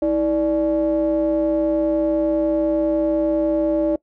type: ring-modulated tone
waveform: triangle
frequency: 133 Hz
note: C3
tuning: 29 cents sharp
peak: -11 dBFS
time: 0.02-3.96 s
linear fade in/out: 5 ms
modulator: 455 Hz
effects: noise-tail reverb RT60 0.1 s tail -21 dB re dry